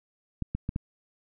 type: clicks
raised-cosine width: 5 ms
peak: -17 dBFS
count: 4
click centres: 0.423 / 0.55 / 0.691 / 0.761 s
effects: none